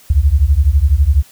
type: beating tone pair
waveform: sine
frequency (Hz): 65.41 / 77.41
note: C2 / D#2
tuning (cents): 0 / -8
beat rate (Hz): 12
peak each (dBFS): -11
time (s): 0.1-1.23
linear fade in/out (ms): 5
effects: white hiss -45 dBFS RMS until 1.31 s